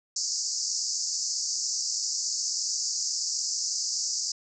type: band-pass noise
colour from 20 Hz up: pink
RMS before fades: -30 dBFS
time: 0.16-4.32 s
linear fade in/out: 5 ms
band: 4700 to 7300 Hz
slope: 96 dB/octave
effects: none